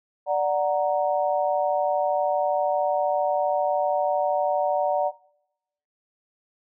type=chord; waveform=sine; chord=D augmented; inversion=none; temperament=equal; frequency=587.3 / 740 / 932.3 Hz; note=D5 / F#5 / A#5; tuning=0 / 0 / 0 cents; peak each=-23 / -24 / -28 dBFS; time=0.26-5.12 s; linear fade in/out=50 ms; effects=noise-tail reverb RT60 0.8 s tail -21 dB re dry